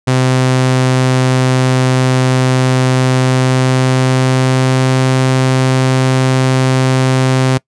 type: tone with pitch glide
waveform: sawtooth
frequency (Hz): 129 to 130.42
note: C3 to C3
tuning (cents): -24 to -5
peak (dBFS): -5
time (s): 0.07-7.58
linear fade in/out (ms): 10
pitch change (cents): +19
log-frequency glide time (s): 3.09-5.03
effects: noise-tail reverb RT60 0.1 s tail -23 dB re dry + resampled to 22050 Hz